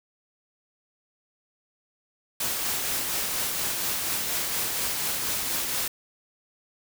white noise with tremolo, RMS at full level -27 dBFS, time 2.4-5.88 s, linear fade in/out 5 ms, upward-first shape triangle, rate 4.2 Hz, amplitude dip 30%, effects none

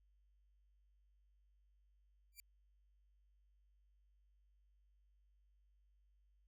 5% pulse tone with exponential growth, 2349 Hz, D7, in tune, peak -39 dBFS, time 2.32-2.4 s, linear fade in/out 1 ms, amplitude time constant 16 ms, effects added 50 Hz sine -70 dBFS peak until 6.47 s

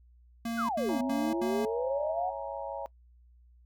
square tone bursts, 230.7 Hz, A#3, 18 cents flat, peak -32 dBFS, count 4, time 0.45-1.653 s, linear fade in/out 5 ms, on 240 ms, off 81 ms
sine exponential two-way sweep, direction down then up, 1561 to 244.2 to 760 Hz, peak -29 dBFS, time 0.57-2.31 s, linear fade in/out 20 ms, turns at 0.99 s
sine chord, A# half-diminished seventh, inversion first, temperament equal with one note detuned, 554.4 / 659.3 / 830.6 / 936.1 Hz, C#5 / E5 / G#5 / A#5, 0 / 0 / 0 / +7 cents, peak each -38 / -40 / -41 / -41 dBFS, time 0.89-2.86 s, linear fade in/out 0 ms
effects noise-tail reverb RT60 0.1 s tail -22 dB re dry + added 60 Hz sine -56 dBFS peak until 3.65 s

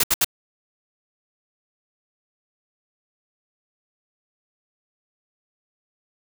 white noise bursts, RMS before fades -18 dBFS, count 3, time 0-0.246 s, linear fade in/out 5 ms, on 36 ms, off 69 ms, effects none

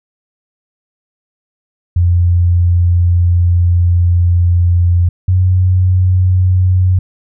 sine tone pair in turn, 87.5 / 91.94 Hz, F2 / F#2, +4 / -10 cents, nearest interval minor second, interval 86 cents, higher second, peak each -7 dBFS, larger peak neither, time 1.96-5.09 / 5.28-6.99 s, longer first, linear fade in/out 5 ms, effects none

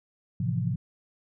sine chord, F major seventh, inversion first, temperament just, 109.13 / 130.96 / 163.7 / 174.61 Hz, A2 / C3 / E3 / F3, -14 / +2 / -12 / 0 cents, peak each -30 / -29 / -33 / -31 dBFS, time 0.4-0.76 s, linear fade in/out 5 ms, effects none

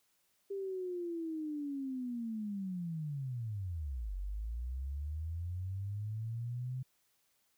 sine linear two-way sweep, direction down then up, 399 to 45.27 to 130.5 Hz, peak -36 dBFS, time 0.5-6.83 s, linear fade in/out 10 ms, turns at 4.15 s, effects white hiss -75 dBFS RMS until 7.57 s

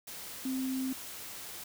sine tone in noise, 261.6 Hz, C4, in tune, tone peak -31 dBFS, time 0.45-0.93 s, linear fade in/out 5 ms, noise white, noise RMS -44 dBFS, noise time 0.07-1.64 s, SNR +10 dB, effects none

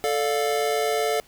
square chord, D minor, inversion second, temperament just, 440.5 / 587.3 / 704.8 Hz, A4 / D5 / F5, +2 / 0 / +16 cents, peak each -25 / -29 / -27 dBFS, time 0.04-1.2 s, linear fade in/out 0 ms, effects pink hiss -54 dBFS RMS until 1.27 s

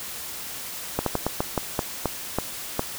slowing click train, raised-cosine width 1 ms, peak -8 dBFS, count 10, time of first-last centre 0.99-2.794 s, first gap 73 ms, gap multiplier 1.24, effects white hiss -35 dBFS RMS until 2.98 s

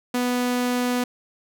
sawtooth tone, 246.9 Hz, B3, in tune, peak -17 dBFS, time 0.14-1.04 s, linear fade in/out 5 ms, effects none

